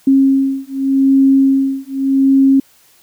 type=beating tone pair; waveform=sine; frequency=270 / 270.84 Hz; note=C#4 / C#4; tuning=-45 / -40 cents; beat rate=0.84 Hz; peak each=-12 dBFS; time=0.07-2.6 s; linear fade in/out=5 ms; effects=white hiss -50 dBFS RMS until 3.02 s